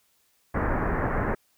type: low-pass noise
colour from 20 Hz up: pink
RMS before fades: -26 dBFS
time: 0.54-1.35 s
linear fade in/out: 10 ms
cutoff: 1900 Hz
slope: 48 dB/octave
effects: white hiss -67 dBFS RMS until 1.57 s